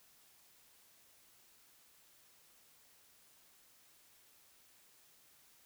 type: silence
effects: white hiss -66 dBFS RMS until 5.65 s